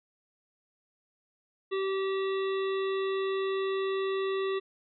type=harmonic tone; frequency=386.4 Hz; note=G4; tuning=25 cents flat; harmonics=1 / 3 / 5 / 7 / 9 / 10; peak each=-28 / -38 / -42 / -45 / -47 / -48 dBFS; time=1.71-4.6 s; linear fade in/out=20 ms; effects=none